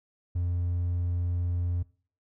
triangle tone, 87.8 Hz, F2, 10 cents sharp, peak -23 dBFS, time 0.35-1.83 s, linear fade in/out 10 ms, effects noise-tail reverb RT60 0.4 s tail -21 dB re dry + tanh soft clip ceiling -19 dBFS

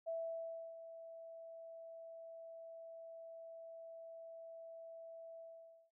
sine tone with ADSR envelope, 659.3 Hz, E5, in tune, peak -38 dBFS, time 0.06-5.91 s, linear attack 24 ms, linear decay 660 ms, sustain -12 dB, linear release 510 ms, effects none

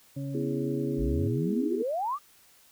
harmonic tone, 138.59 Hz, C#3, in tune, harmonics 1 / 2 / 4, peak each -33 / -36 / -44 dBFS, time 0.16-1.28 s, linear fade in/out 10 ms
sine chord, E major, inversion second, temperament just, 247.2 / 329.6 / 412 Hz, B3 / E4 / G#4, +2 / 0 / -14 cents, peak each -33 dBFS, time 0.34-1.83 s, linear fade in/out 10 ms
sine exponential sweep, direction up, 47.02 to 1244.5 Hz, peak -27 dBFS, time 0.97-2.19 s, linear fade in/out 50 ms
effects white hiss -59 dBFS RMS until 2.71 s

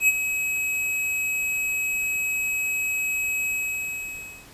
square tone with ADSR envelope, 2550 Hz, D#7, 42 cents sharp, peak -14 dBFS, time 0-4.48 s, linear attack 81 ms, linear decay 32 ms, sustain -10 dB, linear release 1000 ms, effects pink hiss -48 dBFS RMS until 4.53 s + resampled to 32000 Hz

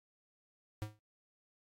square tone with exponential decay, 106.5 Hz, G#2, 44 cents sharp, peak -34 dBFS, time 0.82-0.99 s, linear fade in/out 0 ms, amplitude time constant 35 ms, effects AAC 64 kbps

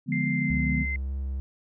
sine chord, D diminished seventh, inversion none, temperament equal, 146.83 / 174.61 / 207.7 / 246.9 Hz, D3 / F3 / Ab3 / Cb4, 0 / 0 / 0 / 0 cents, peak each -29 / -30 / -31 / -29 dBFS, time 0.06-0.86 s, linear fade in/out 50 ms
sine tone with pitch glide, 2093 to 2074 Hz, C7 to C7, 0 to -16 cents, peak -29 dBFS, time 0.12-0.96 s, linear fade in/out 2 ms, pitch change -16 cents, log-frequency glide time 0.32-0.56 s
triangle tone with vibrato, 67.3 Hz, C2, 49 cents sharp, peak -26 dBFS, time 0.5-1.4 s, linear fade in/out 0 ms, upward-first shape square, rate 3.4 Hz, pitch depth 12 cents each way
effects none

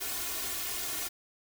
white noise with comb filter, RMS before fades -35 dBFS, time 0-1.09 s, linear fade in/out 20 ms, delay 2.8 ms, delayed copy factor +0.9, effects none

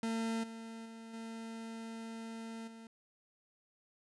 40% pulse tone with level steps, 226.3 Hz, A3, 49 cents sharp, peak -33 / -44 / -47 / -42 / -49 dBFS, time 0.03-2.87 s, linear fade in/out 2 ms, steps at 0.43 / 0.85 / 1.13 / 2.67 s, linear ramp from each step 10 ms, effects resampled to 24000 Hz

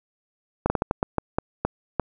slowing click train, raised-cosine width 1 ms, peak -7 dBFS, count 10, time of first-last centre 0.66-1.997 s, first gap 40 ms, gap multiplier 1.31, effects none

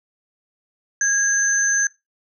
sine tone pair together, 1642 / 6205 Hz, G#6 / G8, -20 / -19 cents, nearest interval octave + major seventh, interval 2301 cents, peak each -19 dBFS, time 1.01-1.87 s, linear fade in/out 2 ms, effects noise-tail reverb RT60 0.2 s tail -20 dB re dry

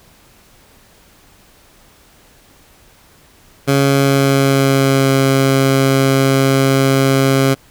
15% pulse tone with pitch glide, 138.59 to 135.19 Hz, C#3 to C#3, 0 to -43 cents, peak -4 dBFS, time 3.67-7.55 s, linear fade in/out 20 ms, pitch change -43 cents, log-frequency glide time 3.81-5.14 s, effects pink hiss -48 dBFS RMS until 7.7 s

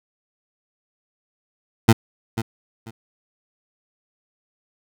20% pulse tone with echo, 112.9 Hz, A2, 45 cents sharp, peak -4 dBFS, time 1.88-1.93 s, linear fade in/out 10 ms, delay 490 ms, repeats 2, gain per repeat -13 dB, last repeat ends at 2.91 s, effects none

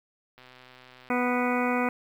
click train, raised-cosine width 0.3 ms, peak -34 dBFS, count 91, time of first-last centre 0.38-1.089 s, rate 127 Hz
harmonic tone, 246.9 Hz, B3, in tune, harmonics 1 / 2 / 3 / 4 / 5 / 6 / 8 / 9 / 10, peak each -27 / -30 / -32 / -33 / -34 / -35 / -36 / -37 / -37 dBFS, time 1.1-1.89 s, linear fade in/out 2 ms
effects 9-bit

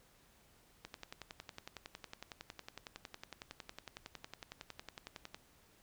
click train, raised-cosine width 0.2 ms, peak -28 dBFS, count 50, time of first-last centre 0.85-5.345 s, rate 10.9 Hz, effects pink hiss -67 dBFS RMS until 5.82 s

